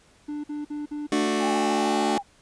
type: tone bursts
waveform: triangle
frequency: 295.8 Hz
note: D4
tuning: 13 cents sharp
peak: -27 dBFS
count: 5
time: 0.28-1.28 s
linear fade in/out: 10 ms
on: 160 ms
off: 50 ms
type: chord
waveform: sawtooth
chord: D major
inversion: second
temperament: just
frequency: 220.2 / 293.7 / 367.1 Hz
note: A3 / D4 / F#4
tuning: +2 / 0 / -14 cents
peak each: -23 dBFS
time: 1.12-2.18 s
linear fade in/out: 2 ms
type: tone with vibrato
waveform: sine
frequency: 810 Hz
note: G#5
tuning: 43 cents flat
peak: -26 dBFS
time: 1.39-2.23 s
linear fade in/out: 50 ms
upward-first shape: triangle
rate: 13 Hz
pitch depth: 62 cents each way
effects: pink hiss -58 dBFS RMS until 2.41 s + resampled to 22050 Hz